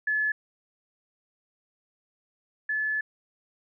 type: tone pair in turn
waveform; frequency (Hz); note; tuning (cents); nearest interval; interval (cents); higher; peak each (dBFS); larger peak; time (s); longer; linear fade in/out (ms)
sine; 1718 / 1725.9; A6 / A6; -42 / -34; unison; 8; second; -23 / -25; first; 0.07-0.32 / 2.69-3.01; second; 5
effects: none